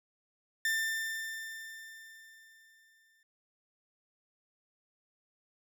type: tone with exponential decay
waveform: 40% pulse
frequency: 1789 Hz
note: A6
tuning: 28 cents sharp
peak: -27 dBFS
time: 0.65-3.23 s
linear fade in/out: 2 ms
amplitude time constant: 560 ms
effects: none